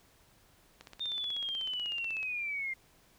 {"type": "click train", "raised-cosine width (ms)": 0.2, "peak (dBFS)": -30, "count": 24, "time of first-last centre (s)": [0.81, 2.23], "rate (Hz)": 16.2}
{"type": "linear sweep", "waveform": "sine", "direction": "down", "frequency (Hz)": [3660, 2093], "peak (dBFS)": -33, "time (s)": [1, 2.74], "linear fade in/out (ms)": 10}
{"effects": ["pink hiss -64 dBFS RMS until 3.18 s"]}